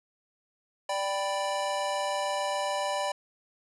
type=chord; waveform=square; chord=G major; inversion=second; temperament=equal; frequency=587.3 / 784 / 987.8 Hz; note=D5 / G5 / B5; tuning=0 / 0 / 0 cents; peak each=-32 / -34 / -34 dBFS; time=0.89-3.12 s; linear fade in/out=5 ms; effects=resampled to 24000 Hz